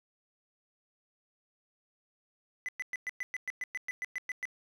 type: tone bursts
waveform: triangle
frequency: 2005 Hz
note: B6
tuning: 26 cents sharp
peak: -31 dBFS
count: 14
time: 2.66-4.454 s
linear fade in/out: 0 ms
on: 26 ms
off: 110 ms
effects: none